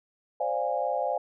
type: chord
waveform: sine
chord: D half-diminished seventh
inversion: third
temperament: equal with one note detuned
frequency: 523.3 / 587.3 / 698.5 / 822.5 Hz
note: C5 / D5 / F5 / Ab5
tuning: 0 / 0 / 0 / -17 cents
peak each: -31 dBFS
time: 0.4-1.18 s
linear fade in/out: 5 ms
effects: none